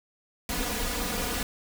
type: noise with comb filter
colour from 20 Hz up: pink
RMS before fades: -30 dBFS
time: 0.49-1.43 s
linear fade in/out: 2 ms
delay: 4.1 ms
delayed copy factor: +0.9
effects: none